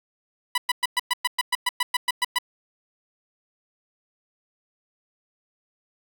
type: tone bursts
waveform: 15% pulse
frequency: 987.8 Hz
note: B5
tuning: in tune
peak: -13 dBFS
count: 14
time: 0.55-2.386 s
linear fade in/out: 5 ms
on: 29 ms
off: 110 ms
effects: none